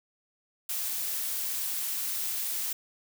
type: noise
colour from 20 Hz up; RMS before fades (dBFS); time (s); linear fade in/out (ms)
blue; -32; 0.69-2.73; 5
effects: none